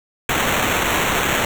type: noise with sample-and-hold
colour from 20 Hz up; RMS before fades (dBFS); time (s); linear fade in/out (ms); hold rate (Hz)
white; -19; 0.29-1.45; 2; 4900
effects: none